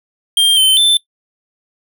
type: tone with pitch steps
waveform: square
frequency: 3191 / 3081 / 3537 Hz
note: G7 / G7 / A7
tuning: +30 / -31 / +8 cents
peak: -8 dBFS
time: 0.37-0.97 s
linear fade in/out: 2 ms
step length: 200 ms
effects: noise-tail reverb RT60 0.1 s tail -20 dB re dry